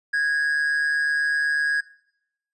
triangle tone with amplitude modulation, 1651 Hz, G#6, 11 cents flat, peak -16 dBFS, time 0.13-1.81 s, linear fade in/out 10 ms, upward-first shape sine, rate 148 Hz, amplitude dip 45%, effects noise-tail reverb RT60 0.8 s tail -21 dB re dry + resampled to 24000 Hz

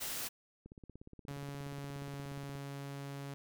white noise, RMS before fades -40 dBFS, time 0-0.29 s, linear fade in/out 20 ms
click train, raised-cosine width 3 ms, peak -38 dBFS, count 33, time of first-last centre 0.66-2.553 s, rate 16.9 Hz
sawtooth tone with pitch glide, 141.1 to 139.88 Hz, C#3 to C#3, +31 to +16 cents, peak -38 dBFS, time 1.28-3.34 s, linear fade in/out 0 ms, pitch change -15 cents, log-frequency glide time 1.6-2.55 s
effects none

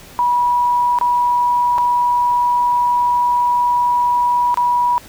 sine tone with dropouts, 972 Hz, B5, 28 cents flat, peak -12 dBFS, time 0.19-4.98 s, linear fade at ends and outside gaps 0 ms, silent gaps 0.987-1.012 / 1.78-1.784 / 4.543-4.573 s, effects pink hiss -40 dBFS RMS until 5.08 s

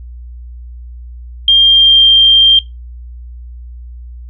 sine tone with pitch glide, 3200 to 3178 Hz, G7 to G7, +35 to +23 cents, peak -3 dBFS, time 1.48-2.59 s, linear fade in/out 2 ms, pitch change -12 cents, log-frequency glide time 1.6-2.08 s, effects noise-tail reverb RT60 0.2 s tail -20 dB re dry + added 60 Hz sine -27 dBFS peak until 4.29 s

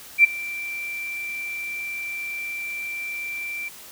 sine tone with ADSR envelope, 2349 Hz, D7, in tune, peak -7 dBFS, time 0.18-3.69 s, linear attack 61 ms, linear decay 12 ms, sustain -21 dB, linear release 12 ms, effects white hiss -43 dBFS RMS until 3.91 s

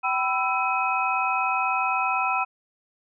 sine tone cluster, 768 / 996 / 1325 / 2531 Hz, G5 / B5 / E6 / D#7, -36 / +14 / +9 / +29 cents, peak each -27 dBFS, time 0.03-2.45 s, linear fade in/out 20 ms, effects none

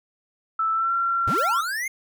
sine tone with pitch glide, 1318.5 to 1366.6 Hz, E6 to F6, 0 to -38 cents, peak -20 dBFS, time 0.59-1.61 s, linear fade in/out 5 ms, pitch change +62 cents, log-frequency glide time 0.73-0.93 s
square linear sweep, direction up, 55.8 to 2162 Hz, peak -26 dBFS, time 1.27-1.88 s, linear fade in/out 5 ms
violet noise with exponential decay, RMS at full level -36 dBFS, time 1.38-1.75 s, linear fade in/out 1 ms, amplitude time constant 80 ms
effects none

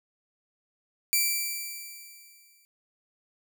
5% pulse tone with exponential decay, 2336 Hz, D7, 10 cents flat, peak -11 dBFS, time 1.13-2.65 s, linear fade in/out 0 ms, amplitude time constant 330 ms, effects none

